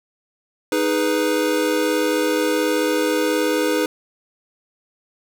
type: chord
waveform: square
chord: G# minor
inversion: second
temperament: equal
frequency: 311.1 / 415.3 / 493.9 Hz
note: D#4 / G#4 / B4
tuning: 0 / 0 / 0 cents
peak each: -22 / -24 / -22 dBFS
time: 0.72-3.86 s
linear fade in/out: 2 ms
effects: none